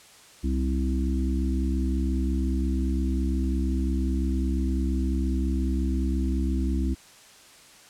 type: harmonic tone with a mistuned harmonic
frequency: 65.7 Hz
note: C2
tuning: 8 cents sharp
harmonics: 1 / 3 / 4 / 5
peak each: -24 / -31 / -31 / -33 dBFS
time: 0.43-6.95 s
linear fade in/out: 20 ms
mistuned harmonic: 3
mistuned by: -28 cents
effects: white hiss -51 dBFS RMS until 7.89 s + low-pass 9000 Hz 12 dB/octave